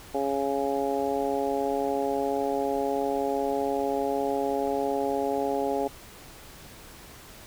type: harmonic tone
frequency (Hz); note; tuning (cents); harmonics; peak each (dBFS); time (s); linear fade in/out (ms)
138.59; C#3; 0; 2 / 3 / 4 / 5 / 6; -32 / -29 / -31 / -32 / -32; 0.14-5.88; 10
effects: pink hiss -47 dBFS RMS until 7.46 s